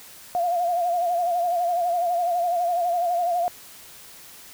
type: tone with vibrato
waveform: sine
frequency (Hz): 698.5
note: F5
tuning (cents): 0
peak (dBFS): -20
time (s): 0.35-3.48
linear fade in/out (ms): 0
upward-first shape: sine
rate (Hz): 12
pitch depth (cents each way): 60
effects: white hiss -45 dBFS RMS until 4.53 s